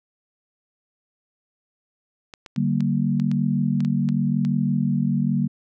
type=clicks; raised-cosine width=0.2 ms; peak=-21 dBFS; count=10; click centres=2.338 / 2.462 / 2.562 / 2.806 / 3.199 / 3.315 / 3.805 / 3.849 / 4.089 / 4.45 s
type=chord; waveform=sine; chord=G minor; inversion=second; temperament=equal with one note detuned; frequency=146.83 / 192.19 / 233.1 Hz; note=D3 / G3 / Bb3; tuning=0 / -34 / 0 cents; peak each=-23 dBFS; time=2.56-5.48 s; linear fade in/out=20 ms
effects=none